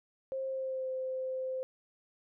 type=tone with pitch glide; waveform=sine; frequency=531 to 519.5 Hz; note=C5 to C5; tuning=+25 to -12 cents; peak=-33 dBFS; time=0.32-1.63 s; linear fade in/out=0 ms; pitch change=-37 cents; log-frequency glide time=0.47-0.89 s; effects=none